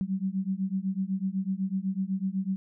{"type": "beating tone pair", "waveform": "sine", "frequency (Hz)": [187.2, 195.2], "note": ["F#3", "G3"], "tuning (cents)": [20, -7], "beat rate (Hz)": 8, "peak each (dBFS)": -30, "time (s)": [0.01, 2.56], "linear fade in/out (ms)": 0, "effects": []}